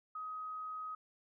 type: tone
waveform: sine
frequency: 1260 Hz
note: D#6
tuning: 21 cents sharp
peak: -40 dBFS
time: 0.15-0.95 s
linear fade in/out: 5 ms
effects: none